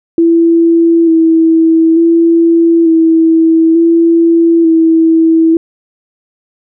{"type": "tone with vibrato", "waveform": "sine", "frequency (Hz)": 329.6, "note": "E4", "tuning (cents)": 0, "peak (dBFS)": -4, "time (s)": [0.18, 5.57], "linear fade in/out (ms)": 2, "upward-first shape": "square", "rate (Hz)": 0.56, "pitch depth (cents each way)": 22, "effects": []}